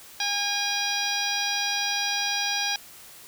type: harmonic tone with a mistuned harmonic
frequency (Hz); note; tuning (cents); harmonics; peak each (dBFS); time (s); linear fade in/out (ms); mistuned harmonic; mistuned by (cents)
814; G#5; -35; 1 / 2 / 3 / 4 / 5 / 6 / 7; -32 / -32 / -32 / -32 / -32 / -32 / -32; 0.2-2.76; 2; 5; -57
effects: white hiss -47 dBFS RMS until 3.27 s